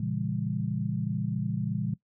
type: chord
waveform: sine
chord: A# diminished seventh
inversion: none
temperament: just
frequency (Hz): 116.54 / 139.85 / 167.82 / 201.4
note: A#2 / C#3 / E3 / G3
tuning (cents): 0 / +16 / +31 / +47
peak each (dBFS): -33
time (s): 0-1.94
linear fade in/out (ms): 5
effects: noise-tail reverb RT60 0.1 s tail -19 dB re dry